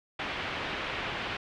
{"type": "low-pass noise", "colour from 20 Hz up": "white", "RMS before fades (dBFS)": -35, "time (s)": [0.19, 1.37], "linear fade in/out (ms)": 5, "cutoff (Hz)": 3000, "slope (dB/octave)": 24, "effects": []}